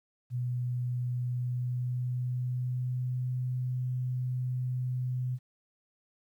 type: tone with pitch glide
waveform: sine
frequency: 123.47 to 126.36 Hz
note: B2 to B2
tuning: 0 to +40 cents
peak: -29 dBFS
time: 0.3-5.39 s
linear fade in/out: 50 ms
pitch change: +40 cents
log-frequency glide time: 1.23-3.38 s
effects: 11-bit